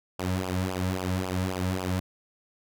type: tone with flanger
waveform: sawtooth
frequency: 92.5 Hz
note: F#2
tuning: in tune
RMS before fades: -29 dBFS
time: 0.19-2 s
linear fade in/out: 5 ms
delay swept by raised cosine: 0.49 to 2.79 ms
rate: 3.7 Hz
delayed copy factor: -0.9
effects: none